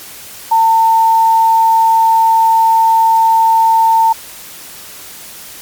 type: tone with quantisation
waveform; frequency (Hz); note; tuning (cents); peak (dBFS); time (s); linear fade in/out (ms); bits
sine; 900; A5; +39; -6; 0.51-4.13; 10; 6
effects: white hiss -32 dBFS RMS until 5.61 s + MP3 96 kbps